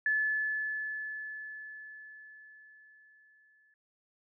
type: tone with exponential decay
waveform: sine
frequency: 1728 Hz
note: A6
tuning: 32 cents flat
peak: -25 dBFS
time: 0.06-3.74 s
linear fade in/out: 2 ms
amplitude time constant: 800 ms
effects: none